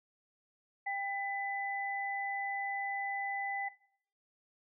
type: tone pair together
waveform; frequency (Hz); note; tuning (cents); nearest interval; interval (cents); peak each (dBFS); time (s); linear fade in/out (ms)
sine; 793.7 / 2000; G5 / B6; +21 / +21; octave + major third; 1600; -36 / -36; 0.86-3.69; 10
effects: noise-tail reverb RT60 0.6 s tail -19 dB re dry